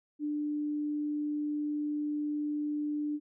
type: tone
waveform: sine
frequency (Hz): 296.9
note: D4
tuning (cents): +19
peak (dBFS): -30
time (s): 0.19-3.2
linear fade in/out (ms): 50
effects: none